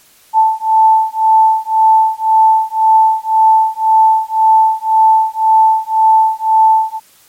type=beating tone pair; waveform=sine; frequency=880 / 881.9 Hz; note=A5 / A5; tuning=0 / +4 cents; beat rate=1.9 Hz; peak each=-10 dBFS; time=0.33-7 s; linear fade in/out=50 ms; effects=white hiss -47 dBFS RMS until 7.28 s + MP3 64 kbps